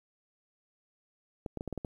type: clicks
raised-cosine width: 2 ms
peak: -23 dBFS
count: 7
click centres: 1.462 / 1.573 / 1.609 / 1.677 / 1.727 / 1.777 / 1.848 s
effects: 10-bit